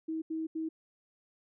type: tone bursts at uneven times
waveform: sine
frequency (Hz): 320.1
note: D#4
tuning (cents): +49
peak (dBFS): -32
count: 3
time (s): 0.08-0.22 / 0.3-0.47 / 0.55-0.69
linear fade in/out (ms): 10
effects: none